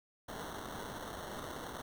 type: noise with sample-and-hold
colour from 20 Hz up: white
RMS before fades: -44 dBFS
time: 0.28-1.82 s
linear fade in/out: 10 ms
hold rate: 2450 Hz
effects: none